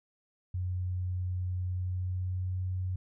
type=tone with pitch glide; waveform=sine; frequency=91 to 92.22 Hz; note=F#2 to F#2; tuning=-28 to -5 cents; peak=-30 dBFS; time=0.54-2.96 s; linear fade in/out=5 ms; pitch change=+23 cents; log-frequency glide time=1.67-2.61 s; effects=none